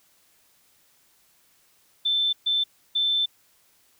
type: tone bursts at uneven times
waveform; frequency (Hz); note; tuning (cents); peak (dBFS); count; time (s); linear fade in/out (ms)
sine; 3539; A7; +9; -20; 3; 2.05-2.33 / 2.46-2.64 / 2.95-3.26; 10
effects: white hiss -62 dBFS RMS until 3.99 s